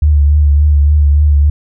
sine tone with vibrato, 73.42 Hz, D2, in tune, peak -5 dBFS, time 0.02-1.5 s, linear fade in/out 5 ms, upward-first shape triangle, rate 3.5 Hz, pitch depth 50 cents each way, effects none

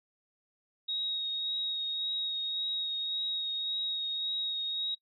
sine tone with vibrato, 3771 Hz, A#7, 19 cents sharp, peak -31 dBFS, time 0.88-4.95 s, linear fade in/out 10 ms, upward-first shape triangle, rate 1.8 Hz, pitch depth 18 cents each way, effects noise-tail reverb RT60 0.1 s tail -19 dB re dry

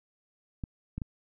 clicks, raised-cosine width 5 ms, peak -22 dBFS, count 3, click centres 0.638 / 0.98 / 1.018 s, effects none

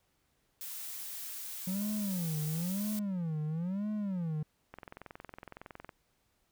blue noise, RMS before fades -42 dBFS, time 0.61-2.99 s, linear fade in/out 0 ms
triangle tone with vibrato, 180 Hz, F#3, 47 cents flat, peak -30 dBFS, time 1.67-4.43 s, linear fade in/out 5 ms, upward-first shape sine, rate 1 Hz, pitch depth 290 cents each way
click train, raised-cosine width 0.5 ms, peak -30 dBFS, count 26, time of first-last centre 4.74-5.892 s, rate 21.7 Hz
effects pink hiss -75 dBFS RMS until 6.51 s

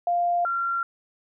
sine tone pair in turn, 698.5 / 1373.8 Hz, F5 / F6, 0 / -29 cents, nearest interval octave, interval 1171 cents, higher second, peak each -20 / -23 dBFS, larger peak first, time 0.07-0.45 / 0.45-0.83 s, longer neither, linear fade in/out 2 ms, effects none

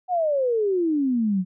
sine exponential sweep, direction down, 750 to 177.5 Hz, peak -19 dBFS, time 0.08-1.45 s, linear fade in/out 50 ms, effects none

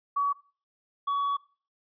sine / triangle tone pair in turn, 1133 / 1129 Hz, C#6 / C#6, +37 / +31 cents, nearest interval unison, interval 6 cents, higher first, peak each -23 dBFS, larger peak neither, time 0.16-0.33 / 1.07-1.37 s, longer second, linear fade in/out 10 ms, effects noise-tail reverb RT60 0.4 s tail -18 dB re dry + resampled to 11025 Hz

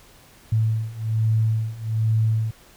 sine beating tone pair, 110 / 111.2 Hz, A2 / A2, 0 / +19 cents, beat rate 1.2 Hz, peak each -23 / -21 dBFS, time 0.52-2.51 s, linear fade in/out 5 ms, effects pink hiss -51 dBFS RMS until 2.76 s

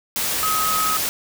sine tone in noise, 1269 Hz, D#6, 34 cents sharp, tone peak -20 dBFS, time 0.43-0.97 s, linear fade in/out 0 ms, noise white, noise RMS -23 dBFS, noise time 0.16-1.09 s, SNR 0 dB, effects none

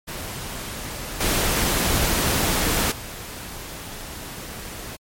pink noise with level steps, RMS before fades -32 / -21 / -35 dBFS, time 0.07-4.97 s, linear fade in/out 20 ms, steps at 1.2 / 2.91 s, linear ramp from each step 10 ms, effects MP3 64 kbps

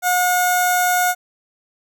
15% pulse tone with notch filter, 722 Hz, F#5, 43 cents flat, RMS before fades -17 dBFS, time 0.02-1.15 s, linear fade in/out 50 ms, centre 2700 Hz, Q 0.85, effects none

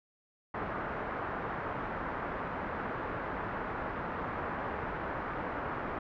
white low-pass noise, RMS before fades -37 dBFS, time 0.54-5.99 s, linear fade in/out 5 ms, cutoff 1500 Hz, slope 24 dB/octave, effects none

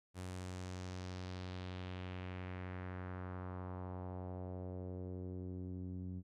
sawtooth tone with low-pass filter sweep, 91.6 Hz, F#2, 17 cents flat, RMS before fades -45 dBFS, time 0.14-6.23 s, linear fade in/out 50 ms, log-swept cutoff 10000 to 220 Hz, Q 1.8, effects none

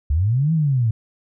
sine linear two-way sweep, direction up then down, 65.5 to 165.5 to 106.5 Hz, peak -15 dBFS, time 0.1-0.91 s, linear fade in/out 5 ms, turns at 0.53 s, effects none

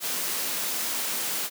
white high-pass noise, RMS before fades -29 dBFS, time 0-1.5 s, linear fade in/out 50 ms, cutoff 170 Hz, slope 24 dB/octave, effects none

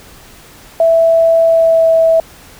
sine tone with pitch glide, 659.3 to 653.2 Hz, E5 to E5, 0 to -16 cents, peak -6 dBFS, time 0.8-2.2 s, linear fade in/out 2 ms, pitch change -16 cents, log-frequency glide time 1.46-1.88 s, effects pink hiss -39 dBFS RMS until 2.59 s

